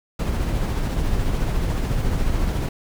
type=noise with tremolo; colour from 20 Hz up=brown; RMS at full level=-20 dBFS; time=0.19-2.69 s; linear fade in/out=5 ms; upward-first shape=triangle; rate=14 Hz; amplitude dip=35%; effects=none